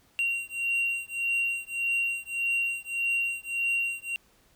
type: beating tone pair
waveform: triangle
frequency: 2756 / 2757.7 Hz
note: F7 / F7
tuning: -24 / -23 cents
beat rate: 1.7 Hz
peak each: -28 dBFS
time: 0.19-4.16 s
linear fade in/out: 0 ms
effects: pink hiss -63 dBFS RMS until 4.55 s